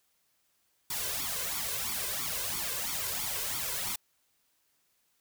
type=noise with flanger; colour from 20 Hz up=white; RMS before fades=-34 dBFS; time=0.9-3.96 s; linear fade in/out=5 ms; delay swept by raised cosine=0.87 to 1.97 ms; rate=3 Hz; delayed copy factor=+0.75; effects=white hiss -73 dBFS RMS until 5.2 s